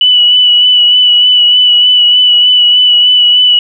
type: tone with vibrato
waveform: sine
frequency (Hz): 2960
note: F#7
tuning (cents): 0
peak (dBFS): -3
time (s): 0.01-3.59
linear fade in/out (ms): 2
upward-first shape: sine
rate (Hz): 3.3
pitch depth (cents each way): 21
effects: none